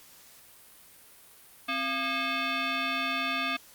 sine tone with frequency modulation, 686 Hz, F5, 31 cents flat, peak -27 dBFS, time 1.68-3.57 s, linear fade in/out 10 ms, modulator 950 Hz, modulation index 3.1, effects white hiss -54 dBFS RMS until 3.74 s + Opus 48 kbps

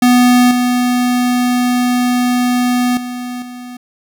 square tone with level steps, 246.9 Hz, B3, in tune, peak -7 / -12 / -22 / -28 dBFS, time 0.02-3.77 s, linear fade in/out 5 ms, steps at 0.51 / 2.97 / 3.42 s, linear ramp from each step 2 ms, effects none

